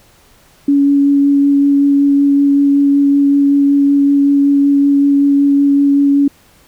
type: tone with vibrato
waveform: sine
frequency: 281.7 Hz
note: C#4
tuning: 28 cents sharp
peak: -7 dBFS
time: 0.68-6.28 s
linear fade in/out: 5 ms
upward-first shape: sine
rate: 5.3 Hz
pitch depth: 9 cents each way
effects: pink hiss -48 dBFS RMS until 6.67 s